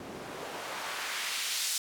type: noise with band-pass filter sweep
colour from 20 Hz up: white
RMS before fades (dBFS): -36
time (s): 0-1.78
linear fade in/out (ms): 2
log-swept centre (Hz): 210 to 5900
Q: 0.79
effects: none